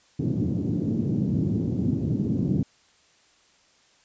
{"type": "band-pass noise", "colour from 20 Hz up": "white", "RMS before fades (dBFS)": -25, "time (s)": [0.19, 2.63], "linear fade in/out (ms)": 5, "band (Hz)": [100, 260], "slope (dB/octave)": 24, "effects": ["white hiss -60 dBFS RMS until 4.04 s", "resampled to 16000 Hz"]}